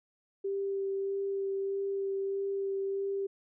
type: tone with vibrato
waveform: sine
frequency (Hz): 392.6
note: G4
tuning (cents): +3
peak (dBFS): -30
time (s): 0.44-3.27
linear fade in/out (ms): 10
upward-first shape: sine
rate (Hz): 1.6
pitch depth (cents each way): 10
effects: none